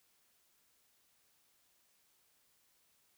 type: silence
effects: white hiss -73 dBFS RMS until 3.17 s